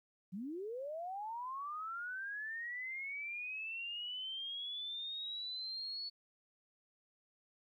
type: linear sweep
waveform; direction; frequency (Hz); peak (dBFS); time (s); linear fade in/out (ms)
sine; up; 170.4 to 4435; -40; 0.32-6.1; 20
effects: 13-bit